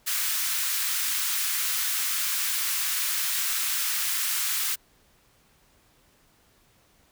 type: high-pass noise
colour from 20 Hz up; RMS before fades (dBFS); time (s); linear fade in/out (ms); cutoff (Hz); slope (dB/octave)
white; -27; 0.06-4.76; 20; 1200; 24
effects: pink hiss -62 dBFS RMS until 7.11 s